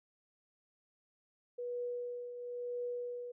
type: tone with tremolo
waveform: sine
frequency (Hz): 486.8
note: B4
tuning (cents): -25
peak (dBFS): -35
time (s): 1.58-3.32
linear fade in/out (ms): 10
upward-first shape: triangle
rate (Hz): 0.99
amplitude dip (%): 60
effects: none